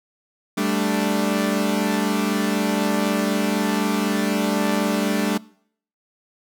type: chord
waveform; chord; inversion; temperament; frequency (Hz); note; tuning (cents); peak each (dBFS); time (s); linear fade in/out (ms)
sawtooth; G suspended second; none; equal; 196 / 220 / 293.7; G3 / A3 / D4; 0 / 0 / 0; -20; 0.57-5.38; 10
effects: noise-tail reverb RT60 0.6 s tail -22 dB re dry